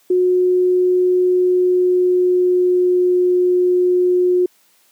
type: tone with pitch glide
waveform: sine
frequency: 363.6 to 360.5 Hz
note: F#4 to F#4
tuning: -30 to -45 cents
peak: -11 dBFS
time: 0.1-4.46 s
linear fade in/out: 5 ms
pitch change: -15 cents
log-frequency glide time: 1.24-3.16 s
effects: white hiss -56 dBFS RMS until 4.91 s + high-pass 200 Hz 12 dB/octave